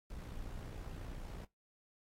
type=noise with amplitude modulation; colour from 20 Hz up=brown; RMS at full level=-43 dBFS; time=0.1-1.45 s; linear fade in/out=2 ms; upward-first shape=sine; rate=59.3 Hz; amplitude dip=50%; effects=noise-tail reverb RT60 0.2 s tail -22 dB re dry + AAC 48 kbps